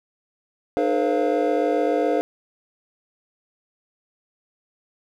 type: tone cluster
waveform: triangle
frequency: 303.3 / 429.7 / 486 / 533 / 693 Hz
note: D#4 / A4 / B4 / C5 / F5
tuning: -44 / -41 / -28 / +32 / -14 cents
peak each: -23 dBFS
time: 0.77-2.21 s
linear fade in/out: 0 ms
effects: none